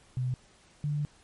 sine tone pair in turn, 126.6 / 147.3 Hz, B2 / D3, +43 / +6 cents, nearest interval minor third, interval 263 cents, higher second, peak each -27 dBFS, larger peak neither, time 0.17-0.34 / 0.84-1.05 s, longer second, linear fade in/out 0 ms, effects pink hiss -60 dBFS RMS until 1.23 s + MP3 48 kbps

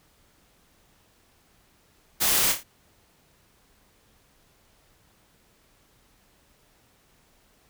white noise with echo, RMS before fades -23 dBFS, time 2.2-2.53 s, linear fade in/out 20 ms, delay 27 ms, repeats 4, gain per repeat -6 dB, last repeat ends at 2.638 s, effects pink hiss -62 dBFS RMS until 7.69 s

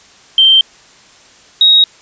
sine tone pair in turn, 3136 / 3781 Hz, G7 / A#7, 0 / +24 cents, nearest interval minor third, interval 324 cents, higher second, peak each -4 dBFS, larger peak neither, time 0.38-0.61 / 1.61-1.84 s, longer neither, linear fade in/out 2 ms, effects white hiss -43 dBFS RMS until 2.01 s + resampled to 16000 Hz

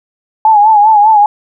sine tone with vibrato, 851 Hz, G#5, 42 cents sharp, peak -3 dBFS, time 0.45-1.26 s, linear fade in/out 2 ms, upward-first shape sine, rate 5 Hz, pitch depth 73 cents each way, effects none

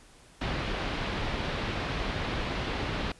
pink low-pass noise, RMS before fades -32 dBFS, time 0.41-3.12 s, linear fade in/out 5 ms, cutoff 4000 Hz, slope 24 dB/octave, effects pink hiss -56 dBFS RMS until 3.19 s + resampled to 24000 Hz

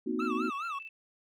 sine chord, C half-diminished seventh, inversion third, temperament equal with one note detuned, 233.1 / 256.1 / 311.1 / 370 Hz, Bb3 / C4 / Eb4 / Gb4, 0 / -37 / 0 / 0 cents, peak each -35 dBFS, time 0.06-0.5 s, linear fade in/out 10 ms
triangle tone with vibrato, 1236 Hz, D#6, 12 cents flat, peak -32 dBFS, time 0.19-0.79 s, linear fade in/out 5 ms, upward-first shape sine, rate 4.8 Hz, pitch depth 200 cents each way
sine tone with tremolo, 2645 Hz, E7, 5 cents sharp, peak -40 dBFS, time 0.2-0.89 s, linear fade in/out 2 ms, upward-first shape square, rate 20 Hz, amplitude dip 55%
effects none

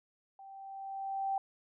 sine tone with level ramp, 780 Hz, G5, 9 cents flat, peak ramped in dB -49 to -29 dBFS, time 0.39-1.38 s, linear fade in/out 2 ms, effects none

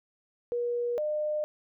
sine tone pair in turn, 480 / 604.8 Hz, B4 / D#5, -49 / -49 cents, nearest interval major third, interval 400 cents, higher second, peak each -27 dBFS, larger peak neither, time 0.52-0.98 / 0.98-1.44 s, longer neither, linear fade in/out 0 ms, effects none

